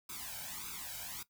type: noise with flanger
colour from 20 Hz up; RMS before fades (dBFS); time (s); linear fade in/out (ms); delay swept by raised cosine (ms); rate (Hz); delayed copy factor
white; -44; 0.09-1.23; 5; 0.8 to 1.32; 1.7; +0.95
effects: noise-tail reverb RT60 0.1 s tail -17 dB re dry